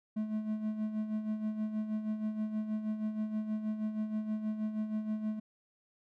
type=tone with tremolo; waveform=triangle; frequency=215.5 Hz; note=A3; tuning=36 cents flat; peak=-28 dBFS; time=0.16-5.4 s; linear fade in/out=10 ms; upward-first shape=sine; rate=6.3 Hz; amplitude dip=60%; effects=none